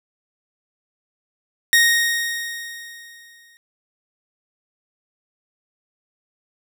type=tone with exponential decay; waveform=sawtooth; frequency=1864.7 Hz; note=A#6; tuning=in tune; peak=-7 dBFS; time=1.73-3.57 s; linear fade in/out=0 ms; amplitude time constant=400 ms; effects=none